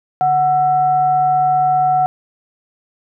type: tone with frequency modulation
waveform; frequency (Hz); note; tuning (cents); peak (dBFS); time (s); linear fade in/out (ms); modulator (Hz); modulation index
sine; 740; F#5; 0; -11; 0.21-2.06; 0; 595; 0.28
effects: none